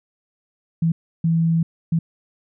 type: tone bursts at uneven times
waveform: sine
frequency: 164.81 Hz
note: E3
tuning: in tune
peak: -15 dBFS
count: 3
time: 0.82-0.92 / 1.24-1.63 / 1.92-1.99 s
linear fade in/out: 5 ms
effects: none